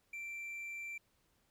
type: tone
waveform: triangle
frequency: 2349 Hz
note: D7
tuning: in tune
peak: -40 dBFS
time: 0.13-0.98 s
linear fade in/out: 5 ms
effects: pink hiss -75 dBFS RMS until 1.5 s